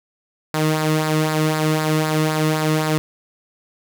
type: tone with flanger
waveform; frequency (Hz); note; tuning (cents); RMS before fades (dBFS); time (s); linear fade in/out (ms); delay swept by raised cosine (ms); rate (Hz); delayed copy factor
sawtooth; 155.5; D#3; -1; -19; 0.54-2.98; 0; 0.32 to 1.31; 3.9; -0.55
effects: none